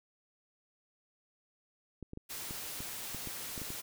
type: clicks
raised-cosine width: 3 ms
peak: -30 dBFS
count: 10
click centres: 2.027 / 2.134 / 2.174 / 2.509 / 2.805 / 3.147 / 3.273 / 3.578 / 3.617 / 3.704 s
type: noise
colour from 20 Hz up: white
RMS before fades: -42 dBFS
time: 2.29-3.82 s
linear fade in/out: 20 ms
effects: none